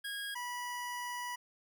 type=tone pair in turn; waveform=25% pulse; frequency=1640 / 977.1 Hz; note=G#6 / B5; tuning=-22 / -19 cents; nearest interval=major sixth; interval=897 cents; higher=first; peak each=-34 / -34 dBFS; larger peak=neither; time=0.04-0.35 / 0.35-1.36 s; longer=second; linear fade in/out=10 ms; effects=none